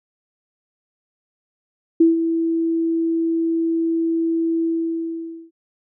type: tone with ADSR envelope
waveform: sine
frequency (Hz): 329.6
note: E4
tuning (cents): 0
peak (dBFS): -8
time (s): 2-5.51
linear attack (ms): 8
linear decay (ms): 150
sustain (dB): -9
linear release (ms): 870
effects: none